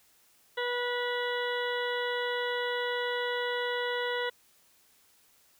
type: harmonic tone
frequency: 487.8 Hz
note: B4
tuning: 21 cents flat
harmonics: 1 / 2 / 3 / 4 / 6 / 7 / 8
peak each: -32 / -37 / -37 / -36 / -42 / -41 / -45 dBFS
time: 0.57-4.3 s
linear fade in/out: 10 ms
effects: white hiss -64 dBFS RMS until 5.59 s